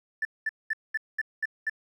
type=tone bursts; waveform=triangle; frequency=1760 Hz; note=A6; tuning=in tune; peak=-21 dBFS; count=7; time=0.22-1.697 s; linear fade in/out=5 ms; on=31 ms; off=210 ms; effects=tanh soft clip ceiling -23 dBFS